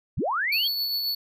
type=linear sweep; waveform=sine; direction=up; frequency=42.58 to 3367 Hz; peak=-23 dBFS; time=0.17-0.68 s; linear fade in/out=10 ms
type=tone with tremolo; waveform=square; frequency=4435 Hz; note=C#8; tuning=in tune; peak=-24 dBFS; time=0.52-1.15 s; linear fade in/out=5 ms; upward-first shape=triangle; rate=7.5 Hz; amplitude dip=35%
effects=none